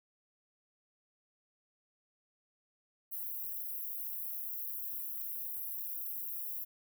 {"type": "high-pass noise", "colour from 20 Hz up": "white", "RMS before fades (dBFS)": -40, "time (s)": [3.11, 6.65], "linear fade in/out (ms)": 20, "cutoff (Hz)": 12000, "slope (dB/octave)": 48, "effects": []}